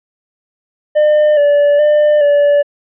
triangle tone with pitch steps, 603 / 579 / 598 / 578 Hz, D5 / D5 / D5 / D5, +46 / -25 / +31 / -28 cents, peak -5 dBFS, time 0.95-2.63 s, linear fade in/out 20 ms, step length 420 ms, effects resampled to 8000 Hz

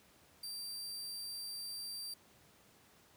sawtooth tone, 4699 Hz, D8, in tune, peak -39 dBFS, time 0.43-2.14 s, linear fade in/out 5 ms, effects pink hiss -65 dBFS RMS until 3.16 s + high-pass 80 Hz 12 dB/octave

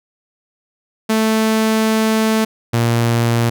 sawtooth tone pair in turn, 220 / 117.18 Hz, A3 / A#2, 0 / +9 cents, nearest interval major seventh, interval 1091 cents, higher first, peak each -9 dBFS, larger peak neither, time 1.09-2.45 / 2.73-3.5 s, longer first, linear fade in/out 10 ms, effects none

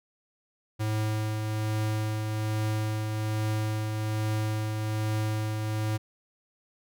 square tone with tremolo, 108 Hz, A2, 32 cents flat, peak -26 dBFS, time 0.79-5.98 s, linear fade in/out 20 ms, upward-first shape triangle, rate 1.2 Hz, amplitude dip 35%, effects none

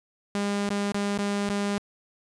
sawtooth tone with dropouts, 202.4 Hz, G#3, 44 cents flat, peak -21 dBFS, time 0.35-1.78 s, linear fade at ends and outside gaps 0 ms, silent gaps 0.691-0.704 / 0.92-0.945 / 1.177-1.188 / 1.489-1.499 s, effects resampled to 22050 Hz

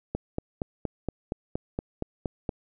click train, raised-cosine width 2 ms, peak -15 dBFS, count 11, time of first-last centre 0.15-2.492 s, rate 4.27 Hz, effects none

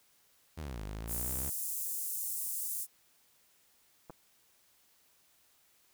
sawtooth linear two-way sweep, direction down then up, 83.3 to 49.85 to 68.8 Hz, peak -35 dBFS, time 0.57-1.5 s, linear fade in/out 10 ms, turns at 0.83 s
pink high-pass noise, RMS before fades -37 dBFS, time 1.07-2.87 s, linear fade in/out 50 ms, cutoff 8400 Hz, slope 24 dB/octave
clicks, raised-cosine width 1 ms, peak -33 / -35 dBFS, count 2, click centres 4.098 / 4.104 s
effects white hiss -68 dBFS RMS until 5.93 s

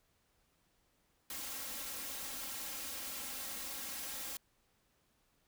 white noise with comb filter, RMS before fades -43 dBFS, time 1.3-4.37 s, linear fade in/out 2 ms, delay 3.7 ms, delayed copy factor +1, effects pink hiss -75 dBFS RMS until 5.47 s

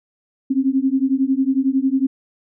sine beating tone pair, 261.6 / 272.6 Hz, C4 / C#4, 0 / -29 cents, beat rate 11 Hz, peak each -18 dBFS, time 0.5-2.07 s, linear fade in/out 10 ms, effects none

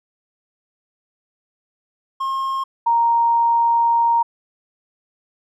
triangle / sine tone pair in turn, 1072 / 932.2 Hz, C6 / A#5, +42 / 0 cents, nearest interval major second, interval 242 cents, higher first, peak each -18 / -13 dBFS, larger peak second, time 2.2-2.64 / 2.86-4.23 s, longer second, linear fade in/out 10 ms, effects none

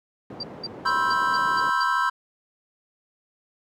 white band-pass noise, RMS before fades -40 dBFS, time 0.3-1.7 s, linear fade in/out 2 ms, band 130 to 520 Hz, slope 12 dB/octave
sine tone bursts, 4699 Hz, D8, in tune, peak -28 dBFS, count 7, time 0.4-1.838 s, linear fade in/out 5 ms, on 34 ms, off 200 ms
triangle chord, C major seventh, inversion third, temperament equal with one note detuned, 987.8 / 1061.1 / 1318.5 / 1568 Hz, B5 / C6 / E6 / G6, 0 / +24 / 0 / 0 cents, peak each -24 dBFS, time 0.85-2.1 s, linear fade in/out 10 ms
effects none

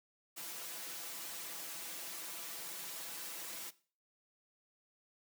white noise with comb filter, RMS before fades -45 dBFS, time 0.36-3.71 s, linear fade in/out 20 ms, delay 6 ms, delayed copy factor +0.9, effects noise-tail reverb RT60 0.4 s tail -18 dB re dry + high-pass 200 Hz 12 dB/octave

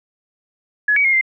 sine tone with pitch steps, 1693 / 2264 / 2144 / 2089 Hz, G#6 / C#7 / C7 / C7, +33 / +36 / +42 / -3 cents, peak -12 dBFS, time 0.88-1.212 s, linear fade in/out 5 ms, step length 83 ms, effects none

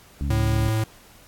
harmonic tone, 70.6 Hz, C#2, 32 cents sharp, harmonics 1 / 2 / 3 / 4, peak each -24 / -30 / -34 / -36 dBFS, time 0.21-0.69 s, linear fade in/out 0 ms
square tone, 110 Hz, A2, in tune, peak -21 dBFS, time 0.3-0.84 s, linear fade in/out 5 ms
effects pink hiss -51 dBFS RMS until 1.27 s + AAC 64 kbps

